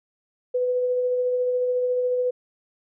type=tone with tremolo; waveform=sine; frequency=498.4 Hz; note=B4; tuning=16 cents sharp; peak=-19 dBFS; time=0.54-2.31 s; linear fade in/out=10 ms; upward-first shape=sine; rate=14 Hz; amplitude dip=25%; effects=none